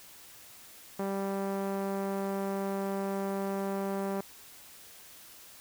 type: tone with low-pass filter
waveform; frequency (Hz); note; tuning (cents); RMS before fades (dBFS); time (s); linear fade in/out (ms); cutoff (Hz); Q
5% pulse; 196; G3; 0; -33; 0.99-4.21; 5; 600; 0.63
effects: white hiss -52 dBFS RMS until 5.6 s